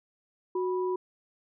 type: tone pair together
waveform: sine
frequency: 368 / 982.4 Hz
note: F#4 / B5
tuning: -9 / -9 cents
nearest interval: octave + perfect fourth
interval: 1700 cents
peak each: -27 / -35 dBFS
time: 0.55-0.96 s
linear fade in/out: 5 ms
effects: none